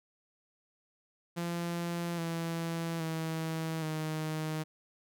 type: tone with pitch steps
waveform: sawtooth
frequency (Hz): 171.4 / 166.23 / 161.22 / 156.36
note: F3 / E3 / E3 / D#3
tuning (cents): -32 / +15 / -38 / +9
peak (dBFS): -29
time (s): 1.36-4.64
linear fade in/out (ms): 20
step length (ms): 820
effects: none